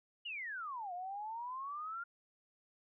sine exponential two-way sweep, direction down then up, 2960 to 698.5 to 1415 Hz, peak -40 dBFS, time 0.25-2.04 s, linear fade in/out 10 ms, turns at 0.93 s, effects none

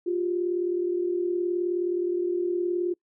sine tone pair together, 351.8 / 391 Hz, F4 / G4, +13 / -4 cents, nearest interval major second, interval 183 cents, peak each -24 / -32 dBFS, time 0.06-2.94 s, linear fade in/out 10 ms, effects noise-tail reverb RT60 0.1 s tail -25 dB re dry

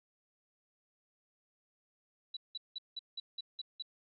sine tone bursts, 3940 Hz, B7, 5 cents flat, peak -38 dBFS, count 8, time 2.34-3.824 s, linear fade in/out 5 ms, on 28 ms, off 180 ms, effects none

